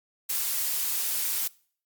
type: noise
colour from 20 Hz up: blue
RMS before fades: -28 dBFS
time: 0.29-1.48 s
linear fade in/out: 10 ms
effects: noise-tail reverb RT60 0.5 s tail -23 dB re dry + Opus 48 kbps